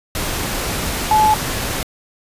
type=tone in noise; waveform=sine; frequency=860 Hz; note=A5; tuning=40 cents flat; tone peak=-10 dBFS; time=1.11-1.34 s; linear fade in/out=2 ms; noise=pink; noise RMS=-22 dBFS; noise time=0.15-1.83 s; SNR=+9 dB; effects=resampled to 32000 Hz